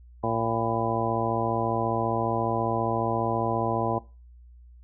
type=harmonic tone with a mistuned harmonic; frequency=114.7 Hz; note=A#2; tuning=28 cents flat; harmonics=1 / 2 / 3 / 4 / 5 / 6 / 7 / 9; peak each=-32 / -32 / -32 / -32 / -32 / -32 / -32 / -32 dBFS; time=0.23-3.99 s; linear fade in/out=10 ms; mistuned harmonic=9; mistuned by=-62 cents; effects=noise-tail reverb RT60 0.3 s tail -19 dB re dry + added 60 Hz sine -47 dBFS peak until 4.83 s